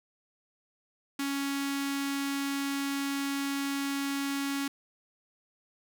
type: tone with notch filter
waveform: sawtooth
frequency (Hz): 278.1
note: C#4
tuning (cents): +6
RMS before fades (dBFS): -32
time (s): 1.19-4.68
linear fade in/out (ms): 5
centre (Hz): 580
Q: 0.66
effects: none